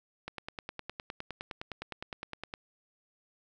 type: click train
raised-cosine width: 0.3 ms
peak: -22 dBFS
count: 23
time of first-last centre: 0.28-2.539 s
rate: 9.74 Hz
effects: none